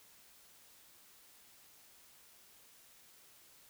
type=silence; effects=white hiss -62 dBFS RMS until 3.69 s